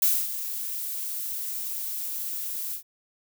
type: noise with ADSR envelope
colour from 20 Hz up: violet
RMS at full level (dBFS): -20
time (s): 0.02-2.83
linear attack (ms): 4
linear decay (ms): 250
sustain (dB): -12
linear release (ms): 100
effects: none